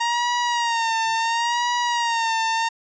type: tone with vibrato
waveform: sawtooth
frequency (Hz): 932.3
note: A#5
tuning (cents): 0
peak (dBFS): -16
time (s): 0-2.69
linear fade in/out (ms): 10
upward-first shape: sine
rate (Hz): 0.72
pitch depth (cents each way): 64
effects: resampled to 16000 Hz